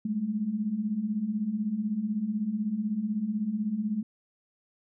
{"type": "beating tone pair", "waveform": "sine", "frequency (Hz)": [199.9, 215.9], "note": ["G3", "A3"], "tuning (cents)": [34, -33], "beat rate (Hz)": 16, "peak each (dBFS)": [-33, -28], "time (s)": [0.05, 4.03], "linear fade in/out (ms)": 5, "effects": []}